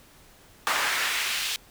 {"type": "noise with high-pass filter sweep", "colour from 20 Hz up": "brown", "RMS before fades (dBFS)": -27, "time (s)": [0.67, 1.56], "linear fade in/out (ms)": 0, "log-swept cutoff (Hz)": [1200, 3300], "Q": 1.3, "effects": ["pink hiss -54 dBFS RMS until 1.7 s"]}